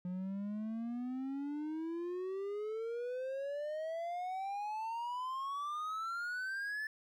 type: exponential sweep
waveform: triangle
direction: up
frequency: 178 to 1758 Hz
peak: -35 dBFS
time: 0.05-6.87 s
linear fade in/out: 2 ms
effects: none